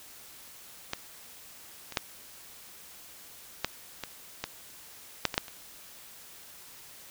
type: clicks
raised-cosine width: 0.2 ms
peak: -13 / -23 / -8 / -9 / -17 / -14 / -6 / -15 / -6 / -26 dBFS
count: 10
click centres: 0.934 / 1.923 / 1.972 / 3.646 / 4.037 / 4.44 / 5.253 / 5.342 / 5.379 / 5.482 s
effects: white hiss -50 dBFS RMS until 7.1 s